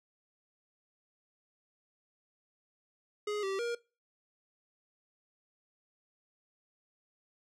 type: tone with pitch steps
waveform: square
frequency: 417.3 / 387.8 / 472.6 Hz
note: G#4 / G4 / A#4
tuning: +8 / -19 / +24 cents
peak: -33 dBFS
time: 3.27-3.75 s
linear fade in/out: 5 ms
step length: 160 ms
effects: noise-tail reverb RT60 0.3 s tail -22 dB re dry + low-pass 7000 Hz 12 dB/octave